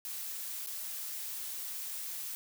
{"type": "noise with dropouts", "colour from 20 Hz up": "blue", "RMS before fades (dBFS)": -40, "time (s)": [0.05, 2.35], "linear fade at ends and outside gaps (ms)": 0, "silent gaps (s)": [0.663, 0.671], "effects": []}